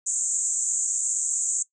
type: band-pass noise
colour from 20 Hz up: pink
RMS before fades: -26 dBFS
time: 0.06-1.63 s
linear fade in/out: 10 ms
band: 6700 to 8100 Hz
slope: 96 dB/octave
effects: noise-tail reverb RT60 0.1 s tail -19 dB re dry